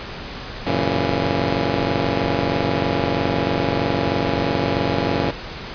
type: chord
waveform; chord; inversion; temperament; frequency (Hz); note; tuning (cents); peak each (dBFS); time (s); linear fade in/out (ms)
10% pulse; F# dominant seventh; none; just; 92.5 / 115.62 / 138.75 / 166.5; F#2 / A#2 / C#3 / E3; 0 / -14 / +2 / +18; -17; 0.66-5.31; 5
effects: pink hiss -32 dBFS RMS until 5.74 s + resampled to 11025 Hz